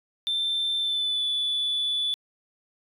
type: tone with pitch glide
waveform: sine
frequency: 3559 to 3464 Hz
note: A7 to A7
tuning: +19 to -28 cents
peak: -22 dBFS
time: 0.27-2.14 s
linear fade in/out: 0 ms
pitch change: -47 cents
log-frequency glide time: 0.78-1.25 s
effects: tanh soft clip ceiling -21 dBFS